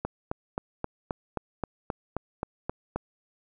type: click train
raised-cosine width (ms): 1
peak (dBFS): -15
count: 12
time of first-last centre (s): 0.05-2.96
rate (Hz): 3.78
effects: none